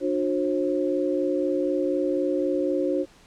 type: tone cluster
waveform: sine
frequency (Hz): 296.8 / 360.8 / 536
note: D4 / F#4 / C5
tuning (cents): +18 / -44 / +42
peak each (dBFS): -26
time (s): 0-3.06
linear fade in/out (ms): 50
effects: pink hiss -54 dBFS RMS until 3.26 s + low-pass 8000 Hz 12 dB/octave